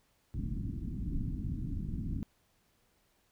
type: low-pass noise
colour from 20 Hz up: pink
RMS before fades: -36 dBFS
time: 0.34-2.23 s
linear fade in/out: 0 ms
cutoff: 290 Hz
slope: 48 dB/octave
effects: pink hiss -72 dBFS RMS until 3.31 s